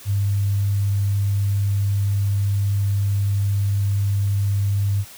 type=tone; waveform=sine; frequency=100 Hz; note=G2; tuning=35 cents sharp; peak=-17 dBFS; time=0.05-5.05 s; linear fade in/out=50 ms; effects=white hiss -42 dBFS RMS until 5.17 s